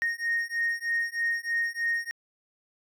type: beating tone pair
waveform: triangle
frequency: 1856 / 1859.2 Hz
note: A#6 / A#6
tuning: -8 / -5 cents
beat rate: 3.2 Hz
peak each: -27 dBFS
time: 0.02-2.11 s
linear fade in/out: 0 ms
effects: tanh soft clip ceiling -18 dBFS